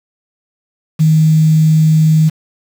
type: tone with quantisation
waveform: sine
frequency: 157 Hz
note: D#3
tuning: 16 cents sharp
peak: -6 dBFS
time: 0.99-2.3 s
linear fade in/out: 20 ms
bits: 5
effects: none